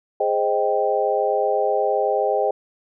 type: chord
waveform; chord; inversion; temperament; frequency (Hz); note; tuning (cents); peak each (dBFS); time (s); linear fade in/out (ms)
sine; Ab major seventh; none; equal; 415.3 / 523.3 / 622.3 / 784; Ab4 / C5 / Eb5 / G5; 0 / 0 / 0 / 0; -23; 0.2-2.51; 5
effects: none